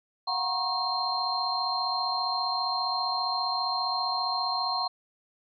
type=tone cluster; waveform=sine; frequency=711 / 746 / 945 / 1088 / 4178 Hz; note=F5 / F#5 / A#5 / C#6 / C8; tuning=+31 / +14 / +23 / -33 / -3 cents; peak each=-37 / -33 / -34 / -32 / -30 dBFS; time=0.27-4.88 s; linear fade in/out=10 ms; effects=none